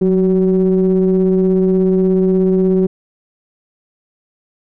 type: ring-modulated tone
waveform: triangle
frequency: 96.1 Hz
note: G2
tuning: 34 cents flat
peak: -5 dBFS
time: 0.01-2.87 s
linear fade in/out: 10 ms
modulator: 280 Hz
effects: none